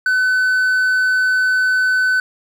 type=tone; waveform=triangle; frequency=1510 Hz; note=F#6; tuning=35 cents sharp; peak=-11 dBFS; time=0.06-2.2 s; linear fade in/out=2 ms; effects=none